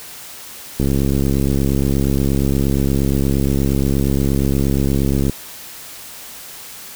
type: click train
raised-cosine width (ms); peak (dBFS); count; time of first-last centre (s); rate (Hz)
3; -5; 309; 0.8-5.296; 68.5
effects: white hiss -35 dBFS RMS until 6.95 s